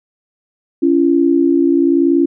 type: tone pair together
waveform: sine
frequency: 278.9 / 339.7 Hz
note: C#4 / F4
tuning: +11 / -48 cents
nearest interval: minor third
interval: 341 cents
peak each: -12 dBFS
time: 0.82-2.26 s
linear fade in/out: 10 ms
effects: none